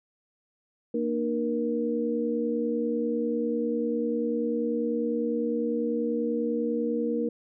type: tone cluster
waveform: sine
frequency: 233 / 303.1 / 472.5 Hz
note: A#3 / D#4 / A#4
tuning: -1 / -45 / +23 cents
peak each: -29 / -31 / -28 dBFS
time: 0.94-7.29 s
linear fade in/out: 5 ms
effects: none